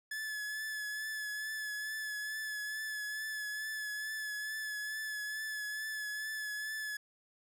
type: tone with vibrato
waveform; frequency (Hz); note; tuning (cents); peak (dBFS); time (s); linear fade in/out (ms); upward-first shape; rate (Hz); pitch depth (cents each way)
45% pulse; 1721; A6; -39; -37; 0.11-6.97; 5; triangle; 2.3; 30
effects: none